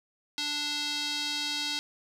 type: tone with band-pass filter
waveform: square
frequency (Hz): 293.7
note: D4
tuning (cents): 0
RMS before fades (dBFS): -32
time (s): 0.38-1.79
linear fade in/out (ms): 0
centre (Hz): 4200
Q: 2.7
effects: none